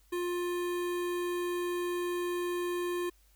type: tone with notch filter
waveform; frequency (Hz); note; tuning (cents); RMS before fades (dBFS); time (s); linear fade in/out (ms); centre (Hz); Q
square; 352.5; F4; +16; -33; 0.12-3.1; 10; 5200; 1.7
effects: added 50 Hz sine -62 dBFS peak until 3.35 s + white hiss -68 dBFS RMS until 3.35 s